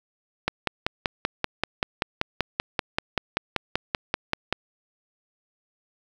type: click train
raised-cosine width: 0.3 ms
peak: -6 dBFS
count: 22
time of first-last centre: 0.48-4.526 s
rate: 5.19 Hz
effects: 7-bit